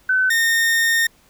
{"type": "tone pair in turn", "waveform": ["sine", "40% pulse"], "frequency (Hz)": [1517, 1834.5], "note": ["F#6", "A#6"], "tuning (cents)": [43, -28], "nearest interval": "minor third", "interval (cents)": 329, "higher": "second", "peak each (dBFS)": -14, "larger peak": "neither", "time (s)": [[0.09, 0.3], [0.3, 1.07]], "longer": "second", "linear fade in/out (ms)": 5, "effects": ["pink hiss -55 dBFS RMS until 1.29 s"]}